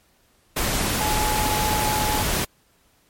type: tone in noise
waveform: sine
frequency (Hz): 852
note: G#5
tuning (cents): +44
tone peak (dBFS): -24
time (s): 1-2.23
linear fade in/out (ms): 10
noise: pink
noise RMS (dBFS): -23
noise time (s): 0.56-2.45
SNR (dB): -4
effects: pink hiss -61 dBFS RMS until 3.09 s + MP3 64 kbps